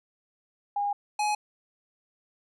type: tone pair in turn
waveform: sine / square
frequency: 814 / 839.8 Hz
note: G#5 / G#5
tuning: -35 / +19 cents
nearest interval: minor second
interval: 54 cents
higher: second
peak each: -25 / -25 dBFS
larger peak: neither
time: 0.76-0.93 / 1.19-1.35 s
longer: first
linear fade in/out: 5 ms
effects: resampled to 24000 Hz